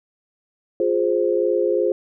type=chord; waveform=sine; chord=F minor; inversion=none; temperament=equal with one note detuned; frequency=352.5 / 415.3 / 523.3 Hz; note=F4 / Ab4 / C5; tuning=+16 / 0 / 0 cents; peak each=-21 dBFS; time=0.8-1.92 s; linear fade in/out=2 ms; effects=none